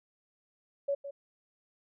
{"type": "tone with echo", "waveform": "sine", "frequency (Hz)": 562, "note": "C#5", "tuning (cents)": 24, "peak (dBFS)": -27, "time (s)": [0.88, 0.95], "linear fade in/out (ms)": 10, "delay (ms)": 160, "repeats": 1, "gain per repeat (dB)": -11, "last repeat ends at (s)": 1.11, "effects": []}